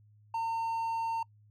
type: tone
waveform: triangle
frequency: 910 Hz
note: A#5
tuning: 42 cents flat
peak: -28 dBFS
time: 0.34-1.23 s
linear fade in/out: 5 ms
effects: noise-tail reverb RT60 0.1 s tail -26 dB re dry + added 105 Hz sine -58 dBFS peak until 1.5 s